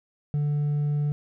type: tone with hard clipping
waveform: sine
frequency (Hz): 146.83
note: D3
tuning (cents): 0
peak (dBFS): -23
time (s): 0.34-1.12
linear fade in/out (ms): 0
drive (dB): 2
effects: none